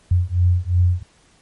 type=beating tone pair; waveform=sine; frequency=87.7 / 90.5 Hz; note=F2 / F#2; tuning=+8 / -38 cents; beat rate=2.8 Hz; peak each=-17 dBFS; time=0.11-1.03 s; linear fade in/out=5 ms; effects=pink hiss -55 dBFS RMS until 1.41 s + MP3 48 kbps